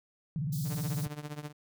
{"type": "tone with vibrato", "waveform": "sine", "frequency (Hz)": 146.83, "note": "D3", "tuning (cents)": 0, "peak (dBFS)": -30, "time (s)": [0.36, 1.07], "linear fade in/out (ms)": 0, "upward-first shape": "square", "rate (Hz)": 18, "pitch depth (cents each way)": 190}
{"type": "high-pass noise", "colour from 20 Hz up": "white", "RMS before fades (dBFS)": -44, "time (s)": [0.52, 1.06], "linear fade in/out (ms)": 10, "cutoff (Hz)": 3800, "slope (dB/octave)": 48}
{"type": "tone with tremolo", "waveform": "sawtooth", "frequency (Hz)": 148.6, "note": "D3", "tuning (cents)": 21, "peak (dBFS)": -31, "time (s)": [0.64, 1.53], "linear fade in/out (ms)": 50, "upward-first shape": "triangle", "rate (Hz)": 15, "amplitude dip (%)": 90}
{"effects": []}